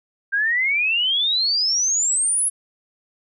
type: exponential sweep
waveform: sine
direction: up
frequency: 1578 to 10870 Hz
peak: -17 dBFS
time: 0.32-2.5 s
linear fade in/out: 20 ms
effects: none